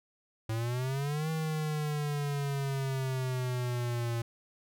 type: exponential two-way sweep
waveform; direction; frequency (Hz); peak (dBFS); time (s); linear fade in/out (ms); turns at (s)
square; up then down; 110 to 160 to 116.1; -31; 0.49-4.22; 5; 1.3
effects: none